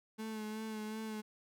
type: tone with vibrato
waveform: 35% pulse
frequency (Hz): 217.1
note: A3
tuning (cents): -23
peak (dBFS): -38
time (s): 0.18-1.22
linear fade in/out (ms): 20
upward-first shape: sine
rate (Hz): 2.7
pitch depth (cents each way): 29
effects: none